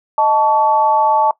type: tone with amplitude modulation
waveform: sine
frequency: 876 Hz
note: A5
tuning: 8 cents flat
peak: -6 dBFS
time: 0.18-1.31 s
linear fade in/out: 2 ms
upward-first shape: sine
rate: 253 Hz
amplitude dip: 90%
effects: noise-tail reverb RT60 0.1 s tail -19 dB re dry